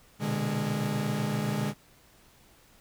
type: tone cluster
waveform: 40% pulse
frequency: 120.1 / 127.8 / 148.6 / 206.9 Hz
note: B2 / C3 / D3 / G#3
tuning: -48 / -40 / +21 / -6 cents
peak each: -36 / -36 / -31 / -30 dBFS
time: 0.19-1.74 s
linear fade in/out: 50 ms
effects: pink hiss -59 dBFS RMS until 2.8 s

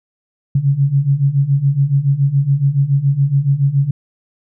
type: beating tone pair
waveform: sine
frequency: 135.3 / 142.4 Hz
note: C#3 / C#3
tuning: -42 / +47 cents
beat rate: 7.1 Hz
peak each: -16 / -13 dBFS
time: 0.55-3.91 s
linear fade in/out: 5 ms
effects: none

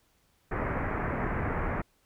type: low-pass noise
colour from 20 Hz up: pink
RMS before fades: -31 dBFS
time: 0.51-1.82 s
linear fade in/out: 10 ms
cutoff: 2100 Hz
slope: 48 dB/octave
effects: pink hiss -69 dBFS RMS until 2.05 s

